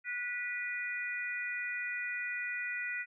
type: harmonic tone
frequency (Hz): 489.3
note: B4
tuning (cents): -16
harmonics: 3 / 4 / 5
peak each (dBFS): -40 / -37 / -40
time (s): 0.04-3.06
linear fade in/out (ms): 50
effects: none